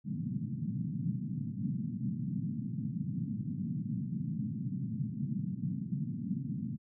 pink band-pass noise, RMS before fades -36 dBFS, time 0.04-6.78 s, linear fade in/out 50 ms, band 120 to 240 Hz, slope 48 dB/octave, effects none

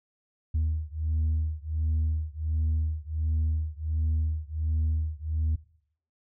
sine beating tone pair, 77.78 / 79.18 Hz, D#2 / D#2, 0 / +31 cents, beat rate 1.4 Hz, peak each -26 / -27 dBFS, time 0.54-5.56 s, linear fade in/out 10 ms, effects noise-tail reverb RT60 0.6 s tail -20 dB re dry + tanh soft clip ceiling -21 dBFS

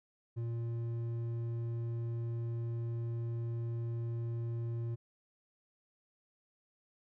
sine tone with hard clipping, 116.54 Hz, A#2, in tune, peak -36 dBFS, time 0.36-4.96 s, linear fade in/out 20 ms, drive 6 dB, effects none

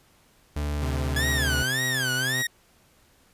40% pulse tone with pitch glide, 73.42 to 73 Hz, D2 to D2, 0 to -10 cents, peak -25 dBFS, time 0.56-1.63 s, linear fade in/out 5 ms, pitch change -10 cents, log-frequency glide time 0.69-1.4 s
sawtooth tone, 129.2 Hz, C3, 21 cents flat, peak -26 dBFS, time 0.81-2.43 s, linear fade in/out 20 ms
sawtooth tone with vibrato, 1664 Hz, G#6, 3 cents sharp, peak -21 dBFS, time 1.16-2.47 s, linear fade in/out 5 ms, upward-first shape sine, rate 1.8 Hz, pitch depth 230 cents each way
effects pink hiss -60 dBFS RMS until 3.33 s + resampled to 32000 Hz

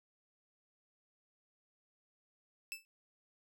sawtooth tone with exponential decay, 2637 Hz, E7, in tune, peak -33 dBFS, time 2.72-2.85 s, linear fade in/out 0 ms, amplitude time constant 28 ms, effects none

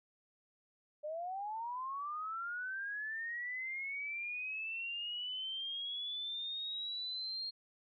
sine linear sweep, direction up, 587.3 to 4245 Hz, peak -38 dBFS, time 1.03-7.51 s, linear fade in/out 20 ms, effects none

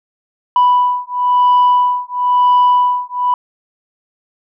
sine beating tone pair, 987.8 / 988.79 Hz, B5 / B5, 0 / +2 cents, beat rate 0.99 Hz, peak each -11 dBFS, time 0.56-3.34 s, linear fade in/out 2 ms, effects tanh soft clip ceiling -5 dBFS

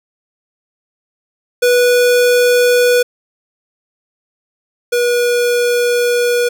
square tone pair in turn, 489.9 / 483.4 Hz, B4 / B4, -14 / -37 cents, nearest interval unison, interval 23 cents, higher first, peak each -9 / -12 dBFS, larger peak first, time 1.62-3.03 / 4.92-6.49 s, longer second, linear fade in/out 10 ms, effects none

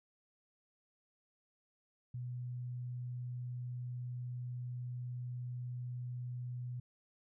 sine tone, 123.47 Hz, B2, in tune, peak -39 dBFS, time 2.14-6.8 s, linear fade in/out 5 ms, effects none

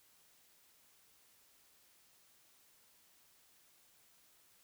silence, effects white hiss -68 dBFS RMS until 4.63 s

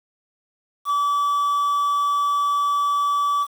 triangle tone with quantisation, 1151 Hz, D6, 35 cents flat, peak -16 dBFS, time 0.85-3.47 s, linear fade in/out 50 ms, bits 7, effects none

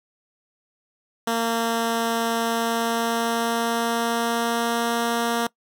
10% pulse tone with pitch glide, 229.8 to 233.7 Hz, A#3 to A#3, -25 to +5 cents, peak -13 dBFS, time 1.27-5.47 s, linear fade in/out 5 ms, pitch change +30 cents, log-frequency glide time 2.43-4.92 s, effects noise-tail reverb RT60 0.1 s tail -22 dB re dry

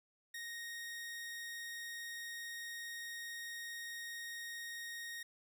sawtooth tone, 1864.7 Hz, A#6, in tune, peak -40 dBFS, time 0.34-5.23 s, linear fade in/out 5 ms, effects none

